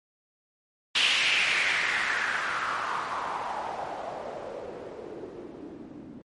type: noise with low-pass filter sweep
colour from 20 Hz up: blue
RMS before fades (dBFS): -30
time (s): 0.95-6.22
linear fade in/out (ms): 5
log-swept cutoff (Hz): 3000 to 250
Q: 3.4
effects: MP3 48 kbps